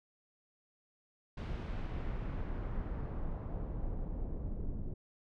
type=noise with low-pass filter sweep; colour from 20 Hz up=brown; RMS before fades=-38 dBFS; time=1.37-4.94 s; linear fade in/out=5 ms; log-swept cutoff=3900 to 380 Hz; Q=0.83; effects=none